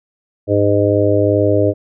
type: harmonic tone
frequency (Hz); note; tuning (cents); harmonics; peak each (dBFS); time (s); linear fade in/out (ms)
102.3; G#2; -26; 1 / 3 / 4 / 5 / 6; -17 / -17 / -17 / -17 / -17; 0.47-1.74; 50
effects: none

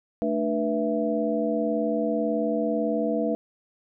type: tone cluster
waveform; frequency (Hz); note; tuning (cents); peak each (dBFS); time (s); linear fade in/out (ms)
sine; 220.3 / 298.5 / 486.6 / 661; A3 / D4 / B4 / E5; +2 / +28 / -26 / +5; -28; 0.22-3.35; 0
effects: none

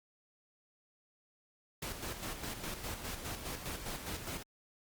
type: noise with tremolo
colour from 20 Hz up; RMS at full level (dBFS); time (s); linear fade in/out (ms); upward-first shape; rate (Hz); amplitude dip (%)
pink; -40; 1.82-4.43; 5; square; 4.9; 50
effects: Opus 48 kbps

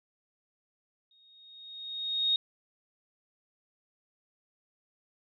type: tone with exponential growth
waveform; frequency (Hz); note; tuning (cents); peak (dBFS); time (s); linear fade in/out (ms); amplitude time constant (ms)
sine; 3729; A#7; 0; -22; 1.11-2.36; 2; 270
effects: none

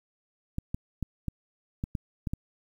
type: clicks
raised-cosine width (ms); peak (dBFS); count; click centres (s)
5; -18; 8; 0.584 / 0.745 / 1.027 / 1.283 / 1.839 / 1.952 / 2.272 / 2.335
effects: 9-bit

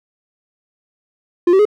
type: tone with pitch steps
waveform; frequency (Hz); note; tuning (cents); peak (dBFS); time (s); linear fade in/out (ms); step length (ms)
triangle; 349.2 / 383 / 420.1; F4 / G4 / G#4; 0 / -40 / +20; -6; 1.47-1.653; 5; 61
effects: none

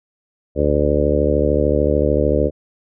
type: harmonic tone with a mistuned harmonic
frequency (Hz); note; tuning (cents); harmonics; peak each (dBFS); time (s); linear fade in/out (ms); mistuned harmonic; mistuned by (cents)
73.42; D2; 0; 1 / 2 / 3 / 4 / 5 / 6 / 7 / 8; -20 / -25 / -25 / -22 / -23 / -21 / -20 / -22; 0.55-2.51; 50; 1; -17
effects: none

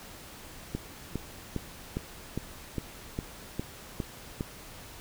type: click train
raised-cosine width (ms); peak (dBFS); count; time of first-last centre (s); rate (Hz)
3; -18; 10; 0.75-4.409; 2.46
effects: pink hiss -47 dBFS RMS until 5 s

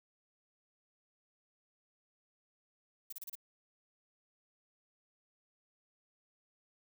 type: noise bursts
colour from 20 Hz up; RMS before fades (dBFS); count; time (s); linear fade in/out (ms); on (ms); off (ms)
violet; -44; 5; 3.1-3.354; 5; 26; 31
effects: none

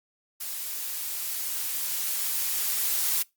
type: noise with level ramp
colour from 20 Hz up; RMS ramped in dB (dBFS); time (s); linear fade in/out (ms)
blue; -34 to -25; 0.4-3.23; 10
effects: noise-tail reverb RT60 0.2 s tail -23 dB re dry + Opus 48 kbps

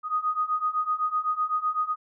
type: beating tone pair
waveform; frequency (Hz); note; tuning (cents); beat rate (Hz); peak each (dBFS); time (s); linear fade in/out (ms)
sine; 1240 / 1247.9; D#6 / D#6; -6 / +5; 7.9; -28 / -26; 0.03-1.96; 50
effects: none

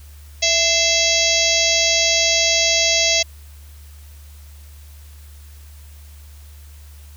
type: harmonic tone with a mistuned harmonic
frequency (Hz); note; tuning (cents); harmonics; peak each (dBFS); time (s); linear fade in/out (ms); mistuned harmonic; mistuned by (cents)
660; E5; +2; 1 / 3 / 4 / 5 / 6 / 7 / 8 / 9 / 10; -23 / -23 / -23 / -23 / -23 / -23 / -23 / -23 / -23; 0.42-3.23; 10; 3; +74
effects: added 73 Hz sine -38 dBFS peak until 7.16 s + white hiss -50 dBFS RMS until 7.16 s

